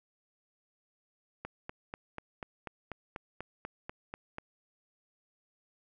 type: click train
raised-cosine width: 0.5 ms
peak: -24 dBFS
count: 13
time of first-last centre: 1.45-4.384 s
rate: 4.09 Hz
effects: none